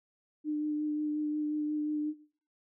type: tone with vibrato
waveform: sine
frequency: 301.1 Hz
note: D4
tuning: 43 cents sharp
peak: -29 dBFS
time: 0.44-2.14 s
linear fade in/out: 50 ms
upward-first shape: sine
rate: 5.6 Hz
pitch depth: 13 cents each way
effects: noise-tail reverb RT60 0.5 s tail -19 dB re dry